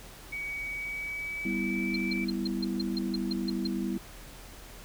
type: tone with pitch glide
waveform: sine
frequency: 2259 to 2320 Hz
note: C#7 to D7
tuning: +32 to -22 cents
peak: -33 dBFS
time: 0.32-2.25 s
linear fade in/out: 10 ms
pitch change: +46 cents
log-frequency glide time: 0.66-2.01 s
type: chord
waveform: sine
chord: E minor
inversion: first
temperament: equal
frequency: 196 / 246.9 / 329.6 Hz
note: G3 / B3 / E4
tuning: 0 / 0 / 0 cents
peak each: -32 / -34 / -34 dBFS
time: 1.45-3.98 s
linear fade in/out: 5 ms
type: tone bursts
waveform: sine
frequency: 4179 Hz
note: C8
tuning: 3 cents flat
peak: -31 dBFS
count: 11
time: 1.94-3.671 s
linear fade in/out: 5 ms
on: 21 ms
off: 150 ms
effects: added 41 Hz sine -49 dBFS peak until 4.84 s + pink hiss -49 dBFS RMS until 4.84 s